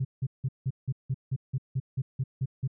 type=tone bursts; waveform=sine; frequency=131.5 Hz; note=C3; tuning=9 cents sharp; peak=-24 dBFS; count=13; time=0-2.677 s; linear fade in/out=10 ms; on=49 ms; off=170 ms; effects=tanh soft clip ceiling -21 dBFS